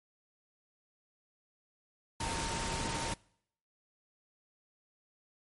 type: tone in noise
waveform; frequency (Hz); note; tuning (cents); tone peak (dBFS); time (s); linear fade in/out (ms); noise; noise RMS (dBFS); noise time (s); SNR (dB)
sine; 915; A#5; -32; -40; 2.2-3.14; 5; pink; -36; 2.2-3.14; -7
effects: noise-tail reverb RT60 0.7 s tail -25 dB re dry + MP3 48 kbps